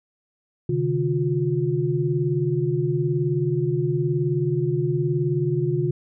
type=tone cluster; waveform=sine; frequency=132.5 / 151.5 / 356.2 Hz; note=C3 / D#3 / F4; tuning=+22 / -46 / +34 cents; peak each=-24 dBFS; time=0.69-5.91 s; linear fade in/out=5 ms; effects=none